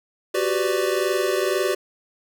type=chord; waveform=square; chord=G major seventh; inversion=third; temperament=equal with one note detuned; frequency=370 / 392 / 501.1 / 587.3 Hz; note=F#4 / G4 / B4 / D5; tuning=0 / 0 / +25 / 0 cents; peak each=-25 / -26 / -28 / -27 dBFS; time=0.34-1.75 s; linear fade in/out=10 ms; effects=none